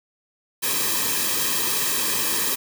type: noise with comb filter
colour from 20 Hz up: white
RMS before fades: -23 dBFS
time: 0.62-2.56 s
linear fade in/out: 20 ms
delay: 1.4 ms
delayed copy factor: -0.85
effects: none